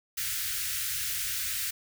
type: band-stop noise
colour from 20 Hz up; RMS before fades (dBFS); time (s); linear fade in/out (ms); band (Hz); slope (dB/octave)
white; -32; 0.17-1.71; 10; 130 to 1400; 48
effects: none